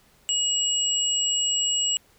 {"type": "tone pair together", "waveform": "sine", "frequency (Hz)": [2900, 7697], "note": ["F#7", "B8"], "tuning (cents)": [-35, -46], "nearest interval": "octave + perfect fourth", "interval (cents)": 1689, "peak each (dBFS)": -24, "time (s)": [0.29, 1.97], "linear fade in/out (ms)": 0, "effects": ["pink hiss -59 dBFS RMS until 2.18 s"]}